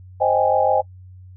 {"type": "chord", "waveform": "sine", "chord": "Ab major seventh", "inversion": "first", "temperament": "equal", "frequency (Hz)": [523.3, 622.3, 784, 830.6], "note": ["C5", "Eb5", "G5", "Ab5"], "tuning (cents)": [0, 0, 0, 0], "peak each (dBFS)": -20, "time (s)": [0.2, 0.82], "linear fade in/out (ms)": 20, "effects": ["noise-tail reverb RT60 0.1 s tail -24 dB re dry", "added 92 Hz sine -39 dBFS peak until 1.36 s"]}